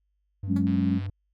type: tone with vibrato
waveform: triangle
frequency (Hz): 97.3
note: G2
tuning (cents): -12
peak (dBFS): -27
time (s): 0.43-1.1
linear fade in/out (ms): 5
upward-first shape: square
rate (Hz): 14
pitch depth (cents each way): 11
type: chord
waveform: sine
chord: F# suspended second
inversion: none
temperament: equal with one note detuned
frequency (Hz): 185.75 / 207.7 / 277.2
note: F#3 / G#3 / C#4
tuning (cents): +7 / 0 / 0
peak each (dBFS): -26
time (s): 0.47-1.01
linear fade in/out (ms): 50
type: tone with exponential decay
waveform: 10% pulse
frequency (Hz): 282.7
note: C#4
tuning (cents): +34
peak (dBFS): -31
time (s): 0.56-0.66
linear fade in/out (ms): 5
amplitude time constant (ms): 21
type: click train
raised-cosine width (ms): 0.3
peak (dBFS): -30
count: 51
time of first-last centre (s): 0.67-1.064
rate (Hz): 127
effects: added 50 Hz sine -70 dBFS peak until 1.33 s